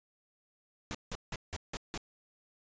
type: noise bursts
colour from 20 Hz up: pink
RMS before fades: -38 dBFS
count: 6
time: 0.91-1.976 s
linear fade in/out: 0 ms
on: 36 ms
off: 170 ms
effects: resampled to 16000 Hz